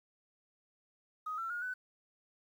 triangle tone with pitch steps, 1254 / 1346 / 1432 / 1501 Hz, D#6 / E6 / F6 / F#6, +13 / +36 / +43 / +24 cents, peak -32 dBFS, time 1.26-1.74 s, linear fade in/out 10 ms, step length 120 ms, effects tanh soft clip ceiling -34 dBFS + 11-bit

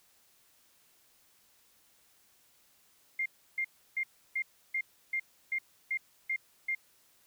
sine tone bursts, 2113 Hz, C7, 16 cents sharp, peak -29 dBFS, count 10, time 3.19-6.75 s, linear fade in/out 5 ms, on 68 ms, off 320 ms, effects white hiss -66 dBFS RMS until 7.26 s

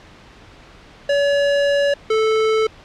square tone pair in turn, 568 / 438.6 Hz, C#5 / A4, +42 / -6 cents, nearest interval major third, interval 448 cents, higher first, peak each -15 dBFS, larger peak neither, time 1.09-1.94 / 2.1-2.67 s, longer first, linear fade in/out 5 ms, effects pink hiss -44 dBFS RMS until 2.84 s + low-pass 4000 Hz 12 dB/octave

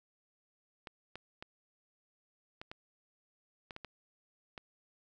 clicks, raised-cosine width 0.3 ms, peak -28 dBFS, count 9, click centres 0.872 / 1.156 / 1.425 / 2.615 / 2.715 / 3.708 / 3.764 / 3.847 / 4.578 s, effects none

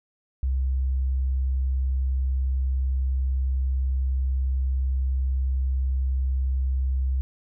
sine tone, 65.5 Hz, C2, 2 cents sharp, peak -21 dBFS, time 0.43-7.21 s, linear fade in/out 0 ms, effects none

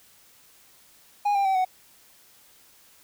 triangle tone with pitch steps, 821 / 794.4 / 768.7 / 743.8 Hz, G#5 / G5 / G5 / F#5, -20 / +23 / -34 / +9 cents, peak -18 dBFS, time 1.25-1.65 s, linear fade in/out 10 ms, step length 100 ms, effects white hiss -56 dBFS RMS until 3.03 s

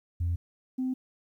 sine tone pair in turn, 86 / 257.7 Hz, F2 / C4, -26 / -26 cents, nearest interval octave + perfect fifth, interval 1900 cents, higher second, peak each -24 / -26 dBFS, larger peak first, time 0.2-0.36 / 0.78-0.94 s, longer neither, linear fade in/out 10 ms, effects tanh soft clip ceiling -23 dBFS + 11-bit

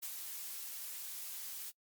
blue noise with ADSR envelope, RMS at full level -41 dBFS, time 0.02-1.72 s, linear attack 15 ms, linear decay 80 ms, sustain -3 dB, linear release 33 ms, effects noise-tail reverb RT60 0.1 s tail -26 dB re dry + MP3 96 kbps

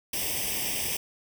white noise with comb filter, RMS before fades -30 dBFS, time 0.13-0.97 s, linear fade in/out 5 ms, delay 0.36 ms, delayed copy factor +0.9, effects none

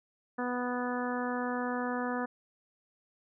harmonic tone, 246.9 Hz, B3, in tune, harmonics 1 / 2 / 3 / 4 / 5 / 6 / 7, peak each -34 / -37 / -39 / -40 / -41 / -42 / -42 dBFS, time 0.38-2.26 s, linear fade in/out 10 ms, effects none

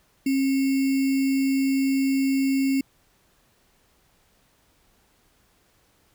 sine tone with sample-and-hold, 269.6 Hz, C#4, 48 cents flat, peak -19 dBFS, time 0.26-2.81 s, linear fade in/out 5 ms, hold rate 2450 Hz, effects pink hiss -63 dBFS RMS until 6.14 s

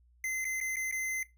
square tone with dropouts, 2062 Hz, C7, 26 cents flat, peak -32 dBFS, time 0.24-1.23 s, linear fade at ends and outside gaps 2 ms, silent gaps 0.445-0.451 / 0.603-0.611 / 0.759-0.767 / 0.913-0.924 s, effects noise-tail reverb RT60 0.2 s tail -17 dB re dry + added 60 Hz sine -61 dBFS peak until 1.37 s

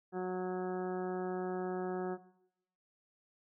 harmonic tone, 183.5 Hz, F#3, 14 cents flat, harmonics 1 / 2 / 3 / 4 / 5 / 6 / 7 / 8 / 9, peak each -40 / -36 / -48 / -42 / -51 / -57 / -51 / -57 / -53 dBFS, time 0.12-2.18 s, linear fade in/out 50 ms, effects noise-tail reverb RT60 0.8 s tail -17 dB re dry

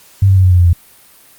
sine tone with pitch steps, 98 / 95.87 / 93.79 / 91.75 / 89.76 / 87.81 / 85.91 Hz, G2 / G2 / F#2 / F#2 / F2 / F2 / F2, 0 / -38 / +24 / -14 / +48 / +10 / -28 cents, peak -5 dBFS, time 0.22-0.731 s, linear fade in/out 5 ms, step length 73 ms, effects white hiss -44 dBFS RMS until 1.38 s + Opus 48 kbps

